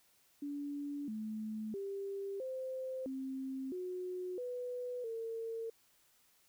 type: tone with pitch steps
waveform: sine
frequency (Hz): 287 / 216.7 / 395.2 / 520 / 265.2 / 364.6 / 494.5 / 454.1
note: D4 / A3 / G4 / C5 / C4 / F#4 / B4 / A#4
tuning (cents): -40 / -26 / +14 / -11 / +23 / -25 / +2 / -45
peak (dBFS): -38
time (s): 0.42-5.7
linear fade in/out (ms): 5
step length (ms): 660
effects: white hiss -70 dBFS RMS until 6.48 s